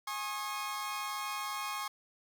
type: chord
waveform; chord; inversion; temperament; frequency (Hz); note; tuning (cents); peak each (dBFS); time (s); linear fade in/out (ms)
sawtooth; Ab suspended fourth; none; equal with one note detuned; 830.6 / 1083.4 / 1244.5; Ab5 / Db6 / Eb6; 0 / -40 / 0; -38 / -34 / -39; 0.07-1.88; 5
effects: none